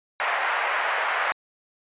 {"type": "band-pass noise", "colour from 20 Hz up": "white", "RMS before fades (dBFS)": -25, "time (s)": [0.2, 1.32], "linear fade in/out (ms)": 0, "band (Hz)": [610, 2100], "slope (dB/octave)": 24, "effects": ["resampled to 8000 Hz"]}